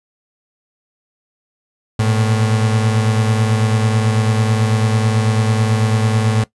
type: beating tone pair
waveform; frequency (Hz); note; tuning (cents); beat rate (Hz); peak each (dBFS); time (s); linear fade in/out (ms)
35% pulse; 109.1 / 118.2; A2 / A#2; -14 / +24; 9.1; -12 / -20; 1.99-6.44; 5
effects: noise-tail reverb RT60 0.1 s tail -18 dB re dry + resampled to 24000 Hz

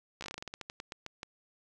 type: slowing click train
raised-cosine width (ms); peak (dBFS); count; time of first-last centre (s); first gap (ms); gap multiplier
0.2; -23; 17; 0.21-1.231; 14; 1.18
effects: none

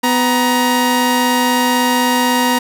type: tone pair together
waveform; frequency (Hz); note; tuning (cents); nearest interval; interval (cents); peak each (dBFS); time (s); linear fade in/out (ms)
sawtooth; 250 / 943.9; B3 / A#5; +21 / +21; octave + major seventh; 2300; -11; 0.03-2.59; 10
effects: none

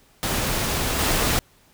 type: noise with level steps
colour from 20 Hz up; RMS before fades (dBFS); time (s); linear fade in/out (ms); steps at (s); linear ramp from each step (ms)
pink; -24 / -21; 0.23-1.39; 0; 0.98; 20
effects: pink hiss -57 dBFS RMS until 1.73 s

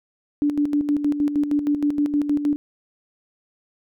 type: tone with tremolo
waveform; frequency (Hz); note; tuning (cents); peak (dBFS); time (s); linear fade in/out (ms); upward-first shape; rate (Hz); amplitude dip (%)
sine; 291.8; D4; -11; -16; 0.42-2.56; 0; square; 6.4; 60
effects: none

